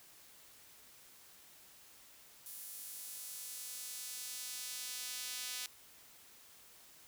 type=tone with high-pass filter sweep; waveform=sawtooth; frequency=250 Hz; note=B3; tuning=21 cents sharp; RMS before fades=-45 dBFS; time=2.46-5.66 s; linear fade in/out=2 ms; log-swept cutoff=11000 to 3700 Hz; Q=0.76; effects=white hiss -60 dBFS RMS until 7.07 s